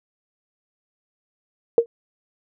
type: tone with exponential decay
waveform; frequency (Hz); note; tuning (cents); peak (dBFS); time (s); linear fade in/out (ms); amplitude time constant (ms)
sine; 466.2; A#4; 0; -6; 1.78-1.86; 1; 17
effects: none